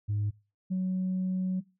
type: tone pair in turn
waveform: sine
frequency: 103.83 / 185.65 Hz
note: G#2 / F#3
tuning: 0 / +6 cents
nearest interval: minor seventh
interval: 1006 cents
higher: second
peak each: -25 dBFS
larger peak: neither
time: 0.08-0.31 / 0.7-1.61 s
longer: second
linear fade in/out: 20 ms
effects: noise-tail reverb RT60 0.3 s tail -22 dB re dry + tanh soft clip ceiling -24 dBFS